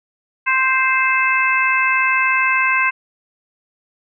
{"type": "harmonic tone", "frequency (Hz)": 523.3, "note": "C5", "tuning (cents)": 0, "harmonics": [2, 3, 4, 5], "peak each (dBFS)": [-19, -19, -19, -19], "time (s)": [0.46, 2.91], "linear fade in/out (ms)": 20, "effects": []}